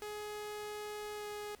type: tone with pitch glide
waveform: sawtooth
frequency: 419.7 to 416.8 Hz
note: G#4 to G#4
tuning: +18 to +6 cents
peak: -37 dBFS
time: 0.02-1.55 s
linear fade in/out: 0 ms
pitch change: -12 cents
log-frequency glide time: 1.15-1.26 s
effects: pink hiss -62 dBFS RMS until 1.6 s